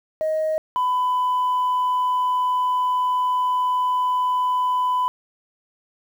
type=tone pair in turn; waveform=sine; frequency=627 / 1000.8 Hz; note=D#5 / B5; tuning=+13 / +23 cents; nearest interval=minor sixth; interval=810 cents; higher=second; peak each=-18 / -16 dBFS; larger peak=second; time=0.21-0.58 / 0.76-5.08 s; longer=second; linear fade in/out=0 ms; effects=tanh soft clip ceiling -16 dBFS + 8-bit